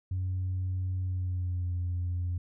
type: tone with pitch glide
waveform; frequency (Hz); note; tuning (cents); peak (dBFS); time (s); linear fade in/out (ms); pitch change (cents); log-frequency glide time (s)
sine; 92.5 to 88.58; F#2 to F2; 0 to +25; -27; 0.11-2.38; 5; -75; 1.01-1.73
effects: tanh soft clip ceiling -26 dBFS